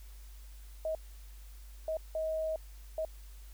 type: tone bursts at uneven times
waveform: sine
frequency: 634 Hz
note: D#5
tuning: 32 cents sharp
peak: -31 dBFS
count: 4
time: 0.85-0.95 / 1.88-1.97 / 2.15-2.56 / 2.98-3.05 s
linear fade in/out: 2 ms
effects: added 50 Hz sine -47 dBFS peak until 3.53 s + white hiss -61 dBFS RMS until 3.53 s